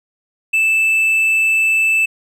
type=tone; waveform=triangle; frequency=2637 Hz; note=E7; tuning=in tune; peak=-10 dBFS; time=0.53-2.06 s; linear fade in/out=10 ms; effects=none